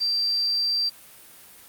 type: tone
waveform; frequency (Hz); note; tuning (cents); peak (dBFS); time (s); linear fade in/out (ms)
sine; 4699; D8; 0; -21; 0-0.9; 20
effects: white hiss -48 dBFS RMS until 1.68 s + Opus 48 kbps